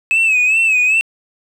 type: tone with vibrato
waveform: sine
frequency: 2579 Hz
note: E7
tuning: 39 cents flat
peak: -8 dBFS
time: 0.11-1.01 s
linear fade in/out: 0 ms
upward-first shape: sine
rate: 2.5 Hz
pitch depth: 80 cents each way
effects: tanh soft clip ceiling -9 dBFS + 7-bit